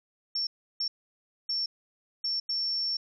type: tone bursts at uneven times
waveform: sine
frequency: 5440 Hz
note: F8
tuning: 46 cents flat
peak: -27 dBFS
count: 5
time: 0.35-0.47 / 0.8-0.88 / 1.49-1.66 / 2.24-2.4 / 2.49-2.97 s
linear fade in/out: 5 ms
effects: none